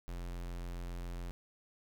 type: tone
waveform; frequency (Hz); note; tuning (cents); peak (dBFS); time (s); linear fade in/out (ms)
square; 43.6; F1; -2; -40; 0.08-1.31; 0
effects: none